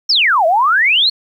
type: exponential two-way sweep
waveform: sine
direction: down then up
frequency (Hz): 5690 to 622.3 to 4419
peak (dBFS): -9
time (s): 0.09-1.1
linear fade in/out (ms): 10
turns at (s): 0.46
effects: 8-bit